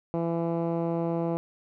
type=tone with low-pass filter; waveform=10% pulse; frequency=167.6 Hz; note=E3; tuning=29 cents sharp; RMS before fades=-28 dBFS; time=0.14-1.37 s; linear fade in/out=0 ms; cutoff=640 Hz; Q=0.74; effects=none